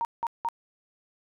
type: tone bursts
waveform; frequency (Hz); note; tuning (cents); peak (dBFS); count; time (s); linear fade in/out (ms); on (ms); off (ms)
sine; 930; A#5; -4; -25; 3; 0.01-0.487; 0; 39; 180
effects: none